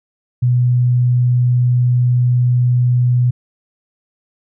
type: tone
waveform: sine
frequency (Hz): 123.47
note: B2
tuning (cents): 0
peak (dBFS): -10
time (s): 0.42-3.31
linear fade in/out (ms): 10
effects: none